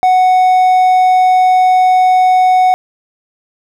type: tone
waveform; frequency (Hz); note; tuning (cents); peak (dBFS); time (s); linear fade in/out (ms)
triangle; 740; F#5; 0; -4; 0.03-2.74; 0
effects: none